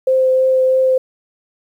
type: tone with vibrato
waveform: sine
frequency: 520 Hz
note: C5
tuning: 11 cents flat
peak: -10 dBFS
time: 0.07-0.98 s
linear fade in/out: 5 ms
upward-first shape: triangle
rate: 3.1 Hz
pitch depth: 10 cents each way
effects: 8-bit